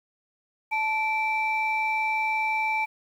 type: tone pair together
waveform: sine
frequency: 874.3 / 2334 Hz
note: A5 / D7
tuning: -11 / -11 cents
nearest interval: octave + perfect fourth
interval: 1700 cents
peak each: -25 dBFS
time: 0.71-2.86 s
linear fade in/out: 20 ms
effects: tanh soft clip ceiling -17 dBFS + 9-bit